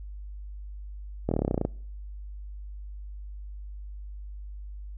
slowing click train, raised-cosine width 2 ms, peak -12 dBFS, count 13, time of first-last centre 1.29-1.651 s, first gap 24 ms, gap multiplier 1.04, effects noise-tail reverb RT60 0.6 s tail -26 dB re dry + added 50 Hz sine -37 dBFS peak until 4.97 s

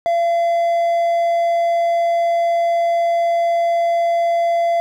triangle tone, 681 Hz, F5, 44 cents flat, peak -12 dBFS, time 0.06-4.8 s, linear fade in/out 0 ms, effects none

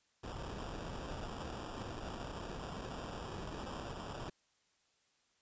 pink noise with sample-and-hold, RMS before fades -44 dBFS, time 0.23-4.3 s, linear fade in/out 10 ms, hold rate 2100 Hz, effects white hiss -75 dBFS RMS until 5.41 s + resampled to 16000 Hz

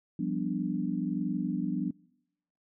sine chord, G dominant seventh, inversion third, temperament equal, 174.61 / 196 / 246.9 / 293.7 Hz, F3 / G3 / B3 / D4, 0 / 0 / 0 / 0 cents, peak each -34 dBFS, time 0.19-1.91 s, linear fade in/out 5 ms, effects noise-tail reverb RT60 0.9 s tail -26 dB re dry

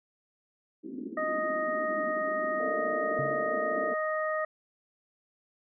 pink band-pass noise, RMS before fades -40 dBFS, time 0.83-3.94 s, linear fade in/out 20 ms, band 220 to 370 Hz, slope 48 dB/octave
harmonic tone, 622.3 Hz, D#5, in tune, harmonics 1 / 2 / 3, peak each -30 / -33 / -35 dBFS, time 1.17-4.45 s, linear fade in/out 5 ms
sine chord, Bb major seventh, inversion third, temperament equal with one note detuned, 440 / 466.2 / 587.3 / 684.9 Hz, A4 / Bb4 / D5 / F5, 0 / 0 / 0 / -34 cents, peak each -38 / -41 / -40 / -41 dBFS, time 2.6-3.94 s, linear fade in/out 2 ms
sine tone with exponential decay, 138.59 Hz, C#3, in tune, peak -31 dBFS, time 3.19-3.62 s, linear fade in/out 2 ms, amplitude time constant 93 ms
effects none

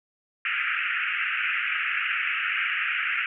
white band-pass noise, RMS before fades -27 dBFS, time 0.45-3.26 s, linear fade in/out 2 ms, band 1300 to 2800 Hz, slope 96 dB/octave, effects none

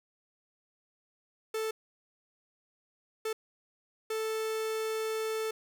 45% pulse tone bursts at uneven times, 440 Hz, A4, in tune, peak -31 dBFS, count 3, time 1.54-1.71 / 3.25-3.33 / 4.1-5.51 s, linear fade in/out 5 ms, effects none

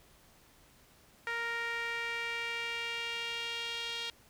sawtooth tone with band-pass filter sweep, 466.2 Hz, A#4, in tune, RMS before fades -37 dBFS, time 1.27-4.1 s, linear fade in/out 0 ms, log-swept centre 1800 to 3400 Hz, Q 2.7, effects pink hiss -62 dBFS RMS until 4.29 s

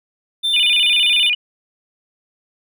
triangle tone, 3568 Hz, A7, 23 cents sharp, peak -14 dBFS, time 0.43-1.3 s, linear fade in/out 20 ms
sine tone with vibrato, 2686 Hz, E7, 32 cents sharp, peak -14 dBFS, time 0.53-1.35 s, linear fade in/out 10 ms, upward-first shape square, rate 15 Hz, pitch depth 160 cents each way
effects none

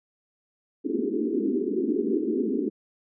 white band-pass noise, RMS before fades -26 dBFS, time 0.84-2.7 s, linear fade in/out 20 ms, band 210 to 420 Hz, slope 96 dB/octave, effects none

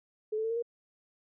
sine tone with pitch steps, 429.4 / 439.4 / 449.7 / 460.2 / 471 Hz, A4 / A4 / A4 / A#4 / A#4, -42 / -2 / +38 / -22 / +18 cents, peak -29 dBFS, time 0.32-0.625 s, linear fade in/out 10 ms, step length 61 ms, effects none

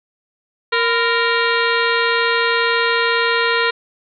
harmonic tone with a mistuned harmonic, 465.5 Hz, A#4, 2 cents flat, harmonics 1 / 2 / 3 / 4 / 5 / 6 / 7 / 8 / 9, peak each -20 / -22 / -20 / -21 / -25 / -27 / -29 / -28 / -27 dBFS, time 0.72-3.71 s, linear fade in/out 10 ms, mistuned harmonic 2, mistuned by +130 cents, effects none

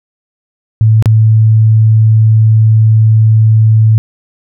sine tone with dropouts, 110 Hz, A2, in tune, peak -3 dBFS, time 0.81-3.98 s, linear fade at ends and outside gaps 0 ms, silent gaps 1.025-1.058 s, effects none

